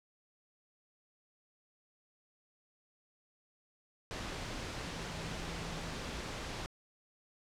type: tone in noise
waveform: sine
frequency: 164.81 Hz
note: E3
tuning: in tune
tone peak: -47 dBFS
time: 4.87-5.94 s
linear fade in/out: 0 ms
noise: pink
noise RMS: -41 dBFS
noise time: 4.11-6.66 s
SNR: -9 dB
effects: low-pass 6000 Hz 12 dB/octave